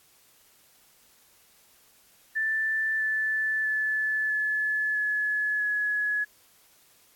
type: tone with pitch steps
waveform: sine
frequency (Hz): 1765 / 1749.8 / 1734.7 / 1719.7 / 1704.9 / 1690.2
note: A6 / A6 / A6 / A6 / G#6 / G#6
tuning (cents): +5 / -10 / -25 / -40 / +45 / +30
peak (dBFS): -24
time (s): 2.35-6.25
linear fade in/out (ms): 20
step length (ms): 650
effects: white hiss -60 dBFS RMS until 7.15 s + AAC 64 kbps